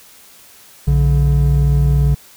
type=tone pair together; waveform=triangle; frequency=60.3 / 142.96 Hz; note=B1 / D3; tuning=-41 / -46 cents; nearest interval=octave + minor third; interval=1495 cents; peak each=-11 dBFS; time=0.87-2.15 s; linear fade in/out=10 ms; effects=white hiss -44 dBFS RMS until 2.36 s